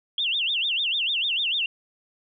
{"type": "tone with vibrato", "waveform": "sine", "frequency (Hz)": 3136, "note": "G7", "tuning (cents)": 0, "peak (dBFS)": -22, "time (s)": [0.18, 1.66], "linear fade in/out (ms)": 2, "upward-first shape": "sine", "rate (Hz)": 6.7, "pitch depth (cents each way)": 280, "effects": []}